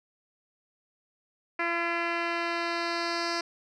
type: tone with low-pass filter sweep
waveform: 10% pulse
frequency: 340 Hz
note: F4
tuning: 46 cents flat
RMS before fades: -30 dBFS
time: 1.59-3.41 s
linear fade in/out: 5 ms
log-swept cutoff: 2300 to 5100 Hz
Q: 2.6
effects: none